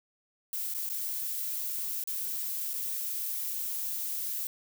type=noise with dropouts; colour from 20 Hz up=violet; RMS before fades=-34 dBFS; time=0.53-4.47 s; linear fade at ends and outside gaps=1 ms; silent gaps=0.739-0.747 / 0.891-0.899 / 2.038-2.074 / 2.734-2.738 s; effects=none